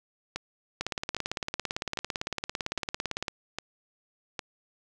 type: two click trains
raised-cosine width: 0.2 ms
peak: -15 / -13 dBFS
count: 6 / 45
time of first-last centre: 0.36-4.392 / 0.81-3.282 s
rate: 1.24 / 17.8 Hz
effects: none